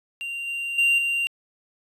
triangle tone with level steps, 2773 Hz, F7, 13 cents flat, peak -27 / -25 / -15 / -20 dBFS, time 0.21-1.27 s, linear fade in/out 0 ms, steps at 0.47 / 0.78 / 0.98 s, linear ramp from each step 5 ms, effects resampled to 32000 Hz

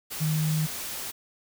sine tone in noise, 155.56 Hz, D#3, in tune, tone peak -23 dBFS, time 0.2-0.67 s, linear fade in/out 20 ms, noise white, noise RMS -35 dBFS, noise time 0.1-1.12 s, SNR +9 dB, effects none

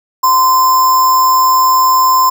sine tone with sample-and-hold, 1030 Hz, C6, 28 cents flat, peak -6 dBFS, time 0.23-2.3 s, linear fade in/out 10 ms, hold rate 6300 Hz, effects none

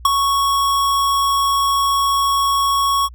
square tone with ADSR envelope, 1108.7 Hz, C#6, in tune, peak -8 dBFS, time 0.05-3.09 s, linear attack 4 ms, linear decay 17 ms, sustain -7 dB, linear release 42 ms, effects added 60 Hz sine -35 dBFS peak until 3.14 s

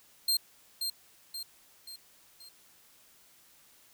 sawtooth tone with echo, 4186 Hz, C8, in tune, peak -22 dBFS, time 0.28-0.37 s, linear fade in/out 5 ms, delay 530 ms, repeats 4, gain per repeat -6 dB, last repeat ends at 2.49 s, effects white hiss -61 dBFS RMS until 3.93 s

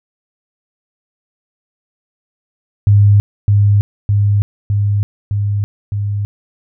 sine tone with echo, 102.1 Hz, G#2, 29 cents flat, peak -5 dBFS, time 2.87-3.2 s, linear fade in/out 0 ms, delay 610 ms, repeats 5, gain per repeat -2 dB, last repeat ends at 6.25 s, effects none

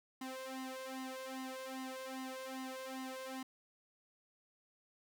sawtooth tone with flanger, 261.6 Hz, C4, in tune, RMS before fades -45 dBFS, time 0.21-3.43 s, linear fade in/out 5 ms, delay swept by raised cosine 1 to 1.98 ms, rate 2.5 Hz, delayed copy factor +1, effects none

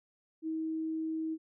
sine tone, 319.2 Hz, D#4, 44 cents sharp, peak -32 dBFS, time 0.42-1.38 s, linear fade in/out 50 ms, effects none

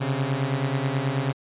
sawtooth beating tone pair, 130.81 / 140.11 Hz, C3 / C#3, 0 / +19 cents, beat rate 9.3 Hz, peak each -22 dBFS, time 0-1.33 s, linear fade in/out 20 ms, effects resampled to 8000 Hz

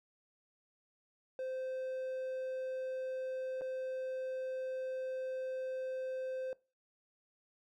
triangle tone with dropouts, 519 Hz, C5, 14 cents flat, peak -35 dBFS, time 1.39-6.53 s, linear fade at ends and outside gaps 1 ms, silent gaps 3.611-3.617 s, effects noise-tail reverb RT60 0.3 s tail -21 dB re dry

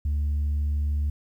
sine tone, 73.4 Hz, D2, in tune, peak -20 dBFS, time 0.05-1.1 s, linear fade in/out 5 ms, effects tanh soft clip ceiling -21 dBFS + 10-bit

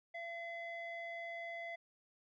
square tone with low-pass filter, 679 Hz, F5, 49 cents flat, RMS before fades -45 dBFS, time 0.14-1.76 s, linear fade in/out 10 ms, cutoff 2300 Hz, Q 4.2, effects none

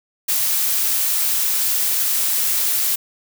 blue noise, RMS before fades -19 dBFS, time 0.28-2.96 s, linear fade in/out 10 ms, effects none

